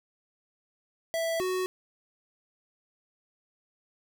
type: tone pair in turn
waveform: square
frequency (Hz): 659.3 / 370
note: E5 / F#4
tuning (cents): 0 / 0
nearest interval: minor seventh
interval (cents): 1000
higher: first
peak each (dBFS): -28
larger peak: neither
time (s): 1.14-1.4 / 1.4-1.66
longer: neither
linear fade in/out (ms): 0
effects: none